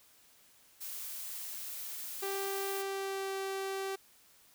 blue noise, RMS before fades -42 dBFS, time 0.8-2.83 s, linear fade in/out 20 ms
sawtooth tone with pitch glide, 392.1 to 387.6 Hz, G4 to G4, 0 to -20 cents, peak -31 dBFS, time 2.22-3.96 s, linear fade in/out 10 ms, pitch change -20 cents, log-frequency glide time 2.7-3.34 s
effects white hiss -63 dBFS RMS until 4.54 s

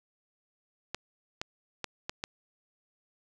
clicks, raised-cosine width 0.2 ms, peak -16 dBFS, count 5, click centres 0.946 / 1.415 / 1.843 / 2.095 / 2.239 s, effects none

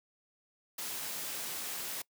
white noise, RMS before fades -39 dBFS, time 0.78-2.02 s, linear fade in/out 5 ms, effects noise-tail reverb RT60 0.1 s tail -23 dB re dry + high-pass 150 Hz 12 dB/octave

